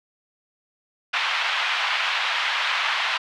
white band-pass noise, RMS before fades -24 dBFS, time 1.13-3.18 s, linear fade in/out 10 ms, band 830 to 3300 Hz, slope 24 dB/octave, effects none

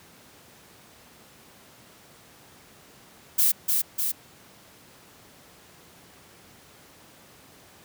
violet noise with echo, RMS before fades -20 dBFS, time 3.38-3.52 s, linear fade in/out 10 ms, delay 300 ms, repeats 2, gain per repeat -3 dB, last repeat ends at 4.12 s, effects pink hiss -52 dBFS RMS until 7.84 s + high-pass 100 Hz 12 dB/octave

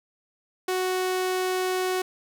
sawtooth tone, 370 Hz, F#4, in tune, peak -20 dBFS, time 0.68-2.02 s, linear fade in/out 5 ms, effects none

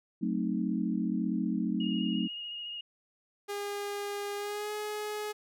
sine chord, F# diminished seventh, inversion none, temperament equal, 185 / 220 / 261.6 / 311.1 Hz, F#3 / A3 / C4 / Eb4, 0 / 0 / 0 / 0 cents, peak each -33 / -32 / -35 / -35 dBFS, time 0.21-2.28 s, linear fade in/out 20 ms
sine tone with vibrato, 2864 Hz, F7, 43 cents sharp, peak -37 dBFS, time 1.8-2.81 s, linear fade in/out 5 ms, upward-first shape sine, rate 14 Hz, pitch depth 20 cents each way
sawtooth tone with pitch glide, 406.7 to 421.3 Hz, G#4 to G#4, -36 to +25 cents, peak -30 dBFS, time 3.48-5.33 s, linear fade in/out 20 ms, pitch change +61 cents, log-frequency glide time 4.36-4.72 s
effects none

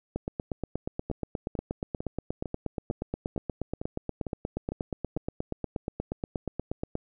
two click trains, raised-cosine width 2 ms, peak -17 / -20 dBFS, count 58 / 10, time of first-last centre 0.16-6.954 / 1.1-5.172 s, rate 8.39 / 2.21 Hz, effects none

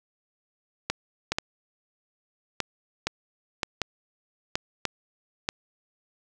clicks, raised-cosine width 0.2 ms, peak -8 dBFS, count 10, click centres 0.9 / 1.32 / 1.385 / 2.603 / 3.07 / 3.632 / 3.817 / 4.555 / 4.853 / 5.489 s, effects none

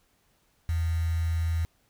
sine tone with quantisation, 82.41 Hz, E2, in tune, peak -24 dBFS, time 0.69-1.65 s, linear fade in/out 0 ms, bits 7, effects pink hiss -68 dBFS RMS until 1.89 s

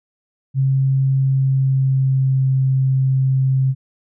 sine tone with pitch glide, 134.4 to 132.63 Hz, C3 to C3, +47 to +24 cents, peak -13 dBFS, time 0.54-3.75 s, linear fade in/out 50 ms, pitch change -23 cents, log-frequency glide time 1.18-2.5 s, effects none

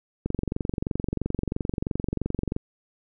click train, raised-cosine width 3 ms, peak -13 dBFS, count 54, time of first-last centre 0.26-2.564 s, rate 23 Hz, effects none

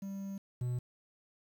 triangle tone pair in turn, 196 / 123.47 Hz, G3 / B2, 0 / 0 cents, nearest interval minor sixth, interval 800 cents, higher first, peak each -36 / -30 dBFS, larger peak second, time 0.02-0.38 / 0.61-0.79 s, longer first, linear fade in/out 5 ms, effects 10-bit

